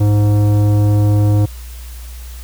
sine tone with tanh clipping, 103.83 Hz, G#2, in tune, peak -11 dBFS, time 0-1.46 s, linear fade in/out 10 ms, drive 14 dB, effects added 60 Hz sine -28 dBFS peak until 2.43 s + white hiss -40 dBFS RMS until 2.43 s

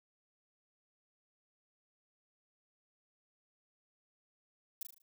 violet noise with echo, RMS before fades -40 dBFS, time 4.81-4.83 s, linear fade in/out 2 ms, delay 38 ms, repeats 5, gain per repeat -6 dB, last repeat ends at 5.02 s, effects none

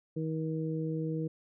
harmonic tone, 159 Hz, D#3, 38 cents sharp, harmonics 1 / 2 / 3, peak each -33 / -36 / -38 dBFS, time 0.16-1.28 s, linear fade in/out 10 ms, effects none

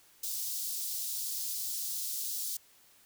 white high-pass noise, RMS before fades -36 dBFS, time 0.23-2.57 s, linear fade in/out 5 ms, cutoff 4200 Hz, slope 24 dB/octave, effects white hiss -62 dBFS RMS until 3.05 s

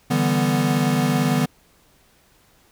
square chord, E minor seventh, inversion third, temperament equal, 146.83 / 164.81 / 196 / 246.9 Hz, D3 / E3 / G3 / B3, 0 / 0 / 0 / 0 cents, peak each -23 / -25 / -26 / -22 dBFS, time 0.1-1.46 s, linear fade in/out 10 ms, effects pink hiss -57 dBFS RMS until 2.71 s

